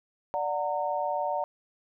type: chord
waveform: sine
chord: D augmented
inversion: none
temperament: just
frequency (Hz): 587.3 / 734.2 / 917.7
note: D5 / F#5 / A#5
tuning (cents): 0 / -14 / -27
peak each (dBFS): -31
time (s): 0.34-1.44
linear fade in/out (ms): 0
effects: none